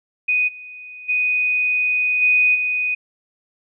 sine tone with level steps, 2489 Hz, D#7, in tune, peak -15 / -34 / -16 / -12 / -18 dBFS, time 0.28-2.95 s, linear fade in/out 10 ms, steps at 0.47 / 1.08 / 2.21 / 2.54 s, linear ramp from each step 20 ms, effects none

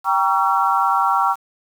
sine chord, G diminished seventh, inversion none, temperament just, 784 / 940.8 / 1128.9 / 1354.7 Hz, G5 / Bb5 / Db6 / Fb6, 0 / +16 / +31 / +47 cents, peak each -20 dBFS, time 0.04-1.36 s, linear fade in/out 50 ms, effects 7-bit

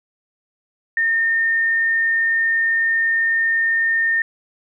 sine tone, 1822 Hz, A#6, 40 cents flat, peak -15 dBFS, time 0.97-4.22 s, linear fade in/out 2 ms, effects none

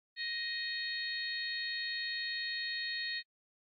harmonic tone with a mistuned harmonic, 625 Hz, D#5, 8 cents sharp, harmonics 3 / 4 / 5 / 6 / 7, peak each -38 / -46 / -51 / -43 / -40 dBFS, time 0.16-3.23 s, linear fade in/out 50 ms, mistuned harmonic 7, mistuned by -30 cents, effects AAC 32 kbps

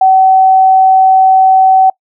sine tone, 760 Hz, F#5, 46 cents sharp, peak -3 dBFS, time 0.01-1.9 s, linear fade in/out 5 ms, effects noise-tail reverb RT60 0.1 s tail -25 dB re dry

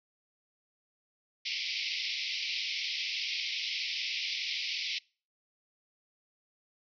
pink band-pass noise, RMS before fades -35 dBFS, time 1.45-4.99 s, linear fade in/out 10 ms, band 2100 to 5500 Hz, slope 96 dB/octave, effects noise-tail reverb RT60 0.4 s tail -26 dB re dry

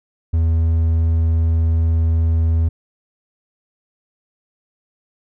triangle tone, 81.7 Hz, E2, 15 cents flat, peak -11 dBFS, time 0.33-2.69 s, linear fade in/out 10 ms, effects none

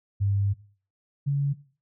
sine tone pair in turn, 99.8 / 141.14 Hz, G2 / C#3, +32 / +32 cents, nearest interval tritone, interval 600 cents, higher second, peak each -21 dBFS, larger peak neither, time 0.2-0.54 / 1.26-1.54 s, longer first, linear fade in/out 20 ms, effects noise-tail reverb RT60 0.4 s tail -17 dB re dry

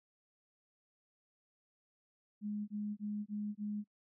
sine tone bursts, 208.4 Hz, G#3, 6 cents sharp, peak -36 dBFS, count 5, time 2.41-3.844 s, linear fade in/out 50 ms, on 270 ms, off 21 ms, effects noise-tail reverb RT60 0.1 s tail -26 dB re dry

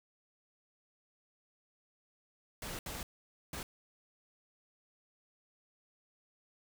pink noise bursts at uneven times, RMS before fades -42 dBFS, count 3, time 2.62-2.79 / 2.86-3.03 / 3.53-3.63 s, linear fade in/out 2 ms, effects none

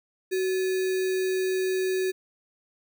sine tone with sample-and-hold, 373.9 Hz, F#4, 18 cents sharp, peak -23 dBFS, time 0.31-2.12 s, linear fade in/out 20 ms, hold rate 2100 Hz, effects none

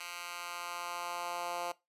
10% pulse tone with high-pass filter sweep, 174.61 Hz, F3, in tune, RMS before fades -40 dBFS, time 0-1.72 s, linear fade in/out 5 ms, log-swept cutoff 1800 to 650 Hz, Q 1.4, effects noise-tail reverb RT60 0.2 s tail -19 dB re dry + resampled to 32000 Hz

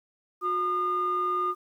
sine tone pair together, 361.8 / 1217 Hz, F#4 / D#6, -39 / -39 cents, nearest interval octave + major sixth, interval 2100 cents, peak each -31 / -24 dBFS, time 0.41-1.55 s, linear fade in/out 50 ms, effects tanh soft clip ceiling -19 dBFS + 10-bit

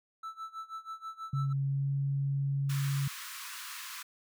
triangle tone with tremolo, 1318.5 Hz, E6, in tune, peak -35 dBFS, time 0.23-1.53 s, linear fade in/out 5 ms, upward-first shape sine, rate 6.2 Hz, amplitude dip 90%
sine tone with pitch glide, 137.7 to 138.9 Hz, C#3 to C#3, -11 to +4 cents, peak -28 dBFS, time 1.33-3.08 s, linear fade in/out 5 ms, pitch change +15 cents, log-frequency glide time 1.66-1.9 s
pink high-pass noise, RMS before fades -43 dBFS, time 2.69-4.03 s, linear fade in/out 10 ms, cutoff 1000 Hz, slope 96 dB/octave
effects none

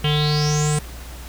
square tone with low-pass filter sweep, 149.8 Hz, D3, 35 cents sharp, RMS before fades -19 dBFS, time 0.04-0.79 s, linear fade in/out 5 ms, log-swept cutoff 3000 to 8800 Hz, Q 9.9, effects added 60 Hz sine -34 dBFS peak until 1.28 s + pink hiss -40 dBFS RMS until 1.28 s

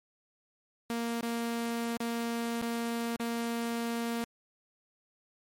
sawtooth tone with dropouts, 233.1 Hz, A#3, in tune, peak -27 dBFS, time 0.9-4.24 s, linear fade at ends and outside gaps 0 ms, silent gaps 1.21-1.229 / 1.97-2.004 / 2.614-2.623 / 3.161-3.198 s, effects MP3 64 kbps

